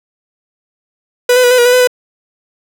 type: tone with pitch steps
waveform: 45% pulse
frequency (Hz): 492.8 / 504 / 488.9 / 504 / 480.4 / 494.6 / 503 / 497.4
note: B4 / B4 / B4 / B4 / B4 / B4 / B4 / B4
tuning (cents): -4 / +35 / -18 / +35 / -48 / +3 / +32 / +12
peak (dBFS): -6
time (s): 1.29-1.874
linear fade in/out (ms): 5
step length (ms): 73
effects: none